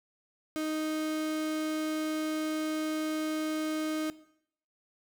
35% pulse tone, 311.1 Hz, D#4, in tune, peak -29 dBFS, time 0.56-4.1 s, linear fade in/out 0 ms, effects noise-tail reverb RT60 0.7 s tail -18 dB re dry

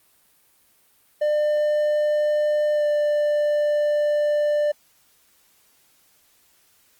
triangle tone with pitch glide, 599 to 592.8 Hz, D5 to D5, +34 to +16 cents, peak -16 dBFS, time 1.21-4.72 s, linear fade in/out 10 ms, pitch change -18 cents, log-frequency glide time 2.73-2.85 s, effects white hiss -60 dBFS RMS until 6.99 s + Opus 32 kbps

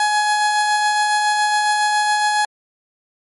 30% pulse tone with tremolo, 841 Hz, G#5, 22 cents sharp, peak -11 dBFS, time 0-2.45 s, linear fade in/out 2 ms, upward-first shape sine, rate 7.2 Hz, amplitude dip 25%, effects MP3 48 kbps

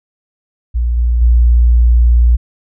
sine tone with level steps, 59.2 Hz, A#1, 27 cents sharp, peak -11 / -9 / -5 dBFS, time 0.74-2.37 s, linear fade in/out 20 ms, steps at 0.97 / 1.21 s, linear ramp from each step 10 ms, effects none

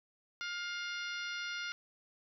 harmonic tone, 706 Hz, F5, 19 cents sharp, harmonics 2 / 3 / 4 / 5 / 6 / 7 / 8, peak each -40 / -44 / -46 / -48 / -50 / -51 / -52 dBFS, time 0.41-1.72 s, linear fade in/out 0 ms, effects none

